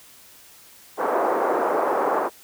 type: band-pass noise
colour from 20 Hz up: pink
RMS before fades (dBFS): -22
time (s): 0.97-2.3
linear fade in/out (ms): 50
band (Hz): 380 to 1200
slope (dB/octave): 24
effects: white hiss -49 dBFS RMS until 2.43 s